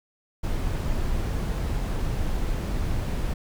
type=noise; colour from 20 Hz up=brown; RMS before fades=-26 dBFS; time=0.43-3.34 s; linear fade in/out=10 ms; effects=none